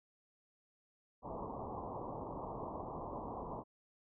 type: low-pass noise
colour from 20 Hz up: white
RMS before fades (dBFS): -44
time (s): 1.22-3.64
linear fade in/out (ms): 50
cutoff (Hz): 1100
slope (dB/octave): 96
effects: none